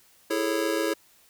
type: chord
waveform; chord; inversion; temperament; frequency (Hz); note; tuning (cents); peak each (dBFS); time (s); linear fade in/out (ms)
square; A major seventh; second; just; 330 / 412.5 / 440 / 550; E4 / G#4 / A4 / C#5; +2 / -12 / 0 / -14; -29 / -32 / -32 / -31; 0.3-0.94; 10
effects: white hiss -59 dBFS RMS until 1.29 s